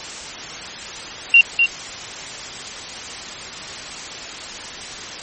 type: tone with echo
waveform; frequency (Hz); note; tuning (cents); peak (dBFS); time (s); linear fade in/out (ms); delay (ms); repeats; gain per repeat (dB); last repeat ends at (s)
sine; 2760; F7; -21; -5; 1.34-1.41; 2; 250; 1; -6; 1.66
effects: white hiss -31 dBFS RMS until 5.22 s + MP3 32 kbps